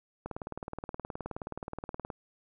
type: click train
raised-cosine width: 1 ms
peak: -23 dBFS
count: 36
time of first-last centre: 0.26-2.102 s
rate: 19 Hz
effects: none